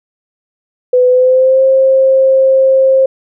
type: tone with pitch glide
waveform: sine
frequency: 501 to 530.8 Hz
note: B4 to C5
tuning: +25 to +25 cents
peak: -5 dBFS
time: 0.93-3.06 s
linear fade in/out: 5 ms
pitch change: +100 cents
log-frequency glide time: 1.08-1.63 s
effects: none